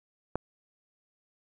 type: click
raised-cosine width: 1 ms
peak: -15 dBFS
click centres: 0.356 s
effects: none